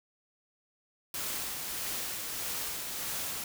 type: noise with tremolo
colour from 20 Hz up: white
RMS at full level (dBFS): -35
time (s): 1.14-3.44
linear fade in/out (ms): 2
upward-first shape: sine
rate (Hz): 1.6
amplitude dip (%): 30
effects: none